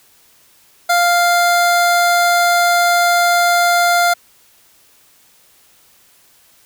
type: tone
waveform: 25% pulse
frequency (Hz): 698.5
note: F5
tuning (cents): 0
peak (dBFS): -7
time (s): 0.89-4.14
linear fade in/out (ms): 10
effects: white hiss -51 dBFS RMS until 6.65 s